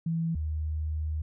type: tone pair in turn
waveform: sine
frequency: 164.81 / 77.42 Hz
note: E3 / D#2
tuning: 0 / -8 cents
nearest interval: octave + minor second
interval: 1308 cents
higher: first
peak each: -26 / -28 dBFS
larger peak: first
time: 0.06-0.35 / 0.35-1.22 s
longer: second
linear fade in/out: 5 ms
effects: none